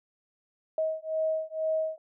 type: beating tone pair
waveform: sine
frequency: 633 / 635.1 Hz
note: D#5 / D#5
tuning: +30 / +35 cents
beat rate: 2.1 Hz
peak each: -30 dBFS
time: 0.78-1.98 s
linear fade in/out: 2 ms
effects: none